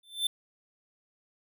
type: tone with exponential growth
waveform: square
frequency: 3544 Hz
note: A7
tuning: 12 cents sharp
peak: -23 dBFS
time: 0.03-0.27 s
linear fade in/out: 5 ms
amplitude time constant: 51 ms
effects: none